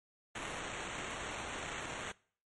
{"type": "noise with sample-and-hold", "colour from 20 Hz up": "white", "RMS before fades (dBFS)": -42, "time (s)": [0.35, 2.12], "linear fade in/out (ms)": 5, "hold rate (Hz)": 4900, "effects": ["noise-tail reverb RT60 0.5 s tail -23 dB re dry", "MP3 48 kbps"]}